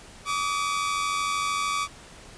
sawtooth tone pair together, 1147 / 1240.1 Hz, D6 / D#6, -41 / -6 cents, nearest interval minor second, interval 135 cents, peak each -22 / -28 dBFS, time 0.25-1.88 s, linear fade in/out 50 ms, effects pink hiss -47 dBFS RMS until 2.37 s + resampled to 22050 Hz

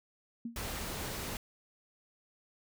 sine tone with exponential decay, 233.1 Hz, A#3, in tune, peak -33 dBFS, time 0.45-0.63 s, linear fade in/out 5 ms, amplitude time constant 38 ms
pink noise, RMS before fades -39 dBFS, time 0.56-1.37 s, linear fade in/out 2 ms
effects none

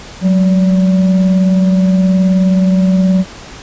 sine tone with frequency modulation, 185 Hz, F#3, in tune, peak -7 dBFS, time 0.21-3.25 s, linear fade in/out 50 ms, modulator 389 Hz, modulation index 0.35, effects pink hiss -32 dBFS RMS until 3.62 s + resampled to 16000 Hz

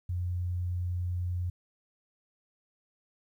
sine tone, 89 Hz, F2, 33 cents sharp, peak -29 dBFS, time 0.09-1.5 s, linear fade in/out 5 ms, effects 11-bit

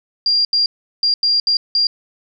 sine tone bursts at uneven times, 4780 Hz, D8, 30 cents sharp, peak -12 dBFS, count 6, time 0.26-0.45 / 0.53-0.66 / 1.03-1.14 / 1.23-1.4 / 1.47-1.57 / 1.75-1.87 s, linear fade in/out 2 ms, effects none

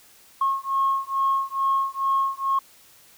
sine beating tone pair, 1084 / 1086.3 Hz, C#6 / C#6, -39 / -35 cents, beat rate 2.3 Hz, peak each -23 dBFS, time 0.41-2.59 s, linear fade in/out 5 ms, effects tanh soft clip ceiling -13 dBFS + white hiss -53 dBFS RMS until 3.17 s

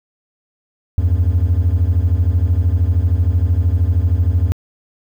triangle beating tone pair, 80.6 / 93.6 Hz, E2 / F#2, -38 / +20 cents, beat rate 13 Hz, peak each -12 dBFS, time 0.98-4.52 s, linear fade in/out 0 ms, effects tanh soft clip ceiling -5 dBFS + 8-bit

